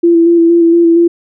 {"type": "tone with vibrato", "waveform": "sine", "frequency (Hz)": 337.4, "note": "E4", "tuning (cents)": 40, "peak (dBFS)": -4, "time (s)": [0.03, 1.08], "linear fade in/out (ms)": 10, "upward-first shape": "square", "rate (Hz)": 4.3, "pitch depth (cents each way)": 19, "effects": []}